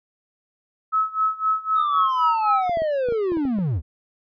sine tone with tremolo, 1292 Hz, E6, 35 cents flat, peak -16 dBFS, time 0.92-2.69 s, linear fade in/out 20 ms, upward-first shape sine, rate 3.9 Hz, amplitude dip 90%
triangle linear sweep, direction down, 1254 to 62.7 Hz, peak -18 dBFS, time 1.75-3.82 s, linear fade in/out 50 ms
clicks, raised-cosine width 2 ms, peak -21 dBFS, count 9, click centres 2.695 / 2.772 / 2.82 / 3.087 / 3.123 / 3.32 / 3.371 / 3.453 / 3.587 s
effects resampled to 11025 Hz

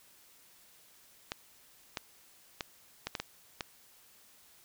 clicks, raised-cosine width 0.2 ms, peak -17 dBFS, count 7, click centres 1.319 / 1.972 / 2.608 / 3.07 / 3.152 / 3.2 / 3.608 s, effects white hiss -61 dBFS RMS until 4.64 s

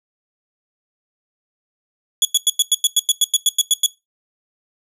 20% pulse tone bursts, 3374 Hz, G#7, 27 cents sharp, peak -5 dBFS, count 14, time 2.22-3.862 s, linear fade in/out 2 ms, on 30 ms, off 94 ms, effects noise-tail reverb RT60 0.2 s tail -18 dB re dry

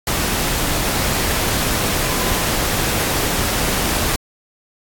sine tone in noise, 1015 Hz, B5, 47 cents sharp, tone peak -30 dBFS, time 2.05-2.42 s, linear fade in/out 2 ms, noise pink, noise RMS -19 dBFS, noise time 0.07-4.16 s, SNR -14 dB, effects AAC 64 kbps

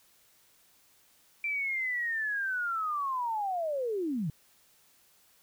sine linear sweep, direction down, 2358 to 138.59 Hz, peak -29 dBFS, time 1.44-4.3 s, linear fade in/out 2 ms, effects white hiss -64 dBFS RMS until 5.42 s

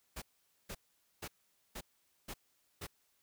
pink noise bursts, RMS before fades -44 dBFS, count 6, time 0.16-2.87 s, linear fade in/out 10 ms, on 60 ms, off 470 ms, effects white hiss -75 dBFS RMS until 3.22 s

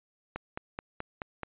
click train, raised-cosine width 0.5 ms, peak -20 dBFS, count 6, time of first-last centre 0.36-1.433 s, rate 4.66 Hz, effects resampled to 8000 Hz

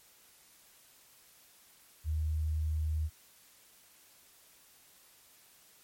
sine tone, 77.78 Hz, D#2, in tune, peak -29 dBFS, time 2.04-3.1 s, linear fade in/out 50 ms, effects white hiss -61 dBFS RMS until 5.83 s + MP3 64 kbps

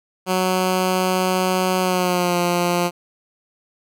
10% pulse tone with pitch glide, 185.1 to 175.32 Hz, F#3 to F3, +1 to +7 cents, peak -9 dBFS, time 0.26-2.91 s, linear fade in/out 50 ms, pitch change -94 cents, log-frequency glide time 1.8-2.38 s, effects none

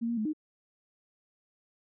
sine tone with pitch steps, 231.6 / 235.5 / 215.4 / 307.6 Hz, A#3 / A#3 / A3 / D#4, -11 / +18 / -37 / -20 cents, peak -28 dBFS, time 0.01-0.334 s, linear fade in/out 20 ms, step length 81 ms, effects none

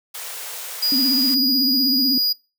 white high-pass noise, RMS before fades -32 dBFS, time 0.14-1.35 s, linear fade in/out 10 ms, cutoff 420 Hz, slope 96 dB/octave
square tone, 4896 Hz, D#8, 29 cents flat, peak -18 dBFS, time 0.82-2.33 s, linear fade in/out 10 ms
sine tone with vibrato, 263.5 Hz, C4, 12 cents sharp, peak -20 dBFS, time 0.92-2.18 s, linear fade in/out 2 ms, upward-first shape triangle, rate 16 Hz, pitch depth 140 cents each way
effects noise-tail reverb RT60 0.3 s tail -23 dB re dry

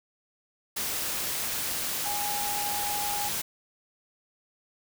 sine tone in noise, 824 Hz, G#5, 14 cents flat, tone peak -32 dBFS, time 2.05-3.29 s, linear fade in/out 10 ms, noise white, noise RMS -31 dBFS, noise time 0.76-3.42 s, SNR -4 dB, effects none

